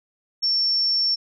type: tone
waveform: sine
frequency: 5440 Hz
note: F8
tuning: 46 cents flat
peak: -18 dBFS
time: 0.42-1.16 s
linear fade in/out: 20 ms
effects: none